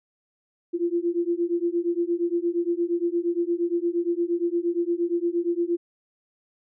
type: beating tone pair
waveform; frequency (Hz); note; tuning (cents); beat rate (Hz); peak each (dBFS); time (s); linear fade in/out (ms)
sine; 340 / 348.6; F4 / F4; -46 / -3; 8.6; -25; 0.73-5.77; 20
effects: none